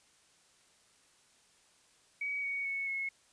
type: tone with pitch steps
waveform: sine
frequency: 2266 / 2237 / 2209 / 2181 Hz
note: C#7 / C#7 / C#7 / C#7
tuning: +37 / +15 / -7 / -29 cents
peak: -33 dBFS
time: 2.21-3.09 s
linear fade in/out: 5 ms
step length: 220 ms
effects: white hiss -66 dBFS RMS until 3.32 s + resampled to 22050 Hz